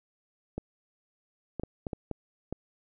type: clicks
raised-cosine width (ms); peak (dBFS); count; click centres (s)
2; -20; 7; 0.58 / 1.597 / 1.635 / 1.868 / 1.932 / 2.113 / 2.526
effects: none